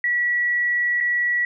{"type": "tone with dropouts", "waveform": "sine", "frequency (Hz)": 1937, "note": "B6", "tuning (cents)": -34, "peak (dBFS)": -18, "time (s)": [0.04, 1.45], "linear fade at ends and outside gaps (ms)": 2, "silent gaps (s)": [1.004, 1.008], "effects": []}